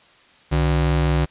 square ring-modulated tone, 108.9 Hz, A2, 17 cents flat, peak -14 dBFS, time 0.51-1.26 s, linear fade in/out 20 ms, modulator 42.5 Hz, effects white hiss -52 dBFS RMS until 1.3 s + resampled to 8000 Hz

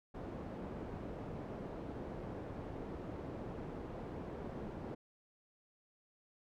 white low-pass noise, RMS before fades -45 dBFS, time 0.14-4.95 s, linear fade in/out 10 ms, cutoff 460 Hz, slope 12 dB/octave, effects none

